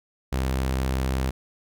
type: tone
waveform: sawtooth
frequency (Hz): 65.41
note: C2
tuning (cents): 0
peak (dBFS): -19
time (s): 0.32-1.31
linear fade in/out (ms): 10
effects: none